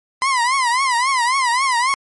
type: tone with vibrato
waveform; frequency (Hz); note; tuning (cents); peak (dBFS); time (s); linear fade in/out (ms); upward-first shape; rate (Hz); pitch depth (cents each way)
30% pulse; 1015; B5; +47; -12; 0.22-1.94; 0; triangle; 3.7; 170
effects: MP3 48 kbps